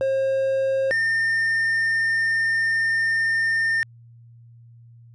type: tone pair in turn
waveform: triangle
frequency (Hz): 536 / 1811.2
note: C5 / A6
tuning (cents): +42 / +50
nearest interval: octave + major sixth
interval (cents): 2108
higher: second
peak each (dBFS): -17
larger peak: neither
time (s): 0.01-0.91 / 0.91-3.83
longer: second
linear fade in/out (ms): 0
effects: added 117 Hz sine -45 dBFS peak until 5.14 s + resampled to 24000 Hz